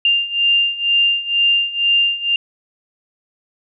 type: beating tone pair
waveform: sine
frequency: 2794 / 2796.1 Hz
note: F7 / F7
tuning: 0 / +1 cents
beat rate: 2.1 Hz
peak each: -18 / -15 dBFS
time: 0.05-2.36 s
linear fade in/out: 2 ms
effects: none